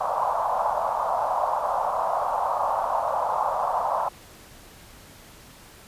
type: band-pass noise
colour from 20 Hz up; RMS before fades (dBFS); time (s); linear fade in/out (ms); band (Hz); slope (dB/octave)
white; -25; 0-4.09; 10; 590 to 1100; 48
effects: pink hiss -48 dBFS RMS until 5.87 s + resampled to 32000 Hz